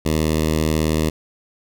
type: tone with notch filter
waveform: 10% pulse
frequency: 78.3 Hz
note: D#2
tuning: 11 cents sharp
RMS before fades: -19 dBFS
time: 0.05-1.1 s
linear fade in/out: 10 ms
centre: 1400 Hz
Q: 1.4
effects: none